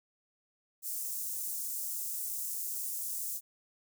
white high-pass noise, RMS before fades -37 dBFS, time 0.82-3.41 s, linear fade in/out 50 ms, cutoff 6800 Hz, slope 24 dB/octave, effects none

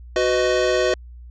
square chord, B major, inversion second, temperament equal with one note detuned, 370 / 501.9 / 622.3 Hz, F#4 / B4 / D#5, 0 / +28 / 0 cents, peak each -22 dBFS, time 0.16-0.94 s, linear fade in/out 2 ms, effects added 60 Hz sine -37 dBFS peak until 1.3 s + resampled to 16000 Hz

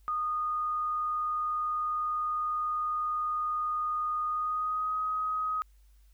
sine tone with pitch glide, 1231 to 1259 Hz, D#6 to D#6, -19 to +20 cents, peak -28 dBFS, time 0.08-5.62 s, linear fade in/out 0 ms, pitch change +39 cents, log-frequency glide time 4.27-4.97 s, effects added 50 Hz sine -56 dBFS peak until 6.13 s + white hiss -72 dBFS RMS until 6.13 s

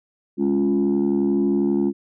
sine chord, Db major, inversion second, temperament equal with one note detuned, 206.6 / 277.2 / 349.2 Hz, Ab3 / Db4 / F4, -9 / 0 / 0 cents, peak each -20 dBFS, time 0.37-1.93 s, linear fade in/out 50 ms, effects tanh soft clip ceiling -12 dBFS

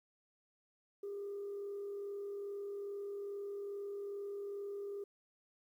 sine tone with frequency modulation, 402.8 Hz, G4, 47 cents sharp, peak -39 dBFS, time 1.03-5.04 s, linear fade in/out 5 ms, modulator 42.4 Hz, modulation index 0.23, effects tanh soft clip ceiling -37 dBFS + 12-bit

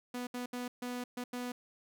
sawtooth tone bursts at uneven times, 246.5 Hz, B3, 3 cents flat, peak -33 dBFS, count 6, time 0.14-0.27 / 0.34-0.46 / 0.53-0.68 / 0.82-1.04 / 1.17-1.24 / 1.33-1.52 s, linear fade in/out 5 ms, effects none

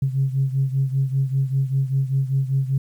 sine beating tone pair, 133.7 / 138.8 Hz, C3 / C#3, +38 / +3 cents, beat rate 5.1 Hz, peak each -19 / -23 dBFS, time 0.02-2.78 s, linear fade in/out 5 ms, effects tanh soft clip ceiling -11 dBFS + 9-bit

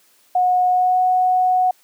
sine tone with pitch glide, 728 to 736.5 Hz, F#5 to F#5, -28 to -8 cents, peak -13 dBFS, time 0.35-1.71 s, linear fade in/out 5 ms, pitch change +20 cents, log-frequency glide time 0.69-0.99 s, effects white hiss -56 dBFS RMS until 1.83 s + high-pass 200 Hz 12 dB/octave

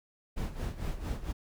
brown noise with tremolo, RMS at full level -32 dBFS, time 0.36-1.33 s, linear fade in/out 20 ms, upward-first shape sine, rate 4.4 Hz, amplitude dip 75%, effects none

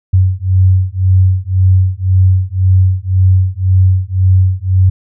sine beating tone pair, 92.5 / 94.4 Hz, F#2 / F#2, 0 / +35 cents, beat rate 1.9 Hz, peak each -10 dBFS, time 0.13-4.9 s, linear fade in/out 10 ms, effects none

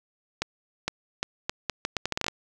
accelerating click train, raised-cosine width 0.2 ms, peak -9 dBFS, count 14, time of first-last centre 0.42-2.283 s, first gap 460 ms, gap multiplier 0.76, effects none

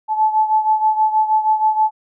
sine beating tone pair, 865 / 871.3 Hz, A5 / A5, -30 / -17 cents, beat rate 6.3 Hz, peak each -14 / -19 dBFS, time 0.08-1.91 s, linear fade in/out 50 ms, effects none

